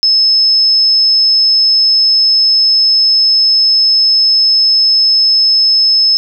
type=tone; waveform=sine; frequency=5210 Hz; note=E8; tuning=21 cents flat; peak=-6 dBFS; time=0.03-6.17 s; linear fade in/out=0 ms; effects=none